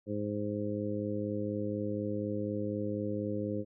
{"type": "harmonic tone", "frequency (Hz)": 104.1, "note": "G#2", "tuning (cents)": 5, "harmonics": [1, 2, 3, 4, 5], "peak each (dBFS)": [-39, -37, -37, -40, -38], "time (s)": [0.06, 3.65], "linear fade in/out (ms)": 50, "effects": []}